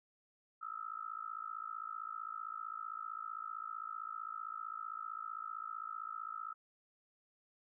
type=tone with amplitude modulation; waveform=sine; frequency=1300 Hz; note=E6; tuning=24 cents flat; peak=-37 dBFS; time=0.61-6.54 s; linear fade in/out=20 ms; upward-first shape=sine; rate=55.5 Hz; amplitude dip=100%; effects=none